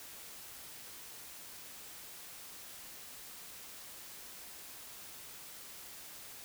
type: silence
effects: white hiss -50 dBFS RMS until 6.44 s